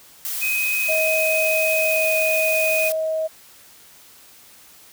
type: noise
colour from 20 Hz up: blue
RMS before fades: -27 dBFS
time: 0.25-2.92 s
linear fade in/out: 0 ms
type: tone with pitch glide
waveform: sine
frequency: 2516 to 2489 Hz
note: D#7 to D#7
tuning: +19 to 0 cents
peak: -20 dBFS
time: 0.41-2.9 s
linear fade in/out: 20 ms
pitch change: -19 cents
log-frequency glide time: 1.83-2.08 s
type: tone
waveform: sine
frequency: 635 Hz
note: D#5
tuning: 35 cents sharp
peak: -20 dBFS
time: 0.88-3.28 s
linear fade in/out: 20 ms
effects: white hiss -48 dBFS RMS until 4.92 s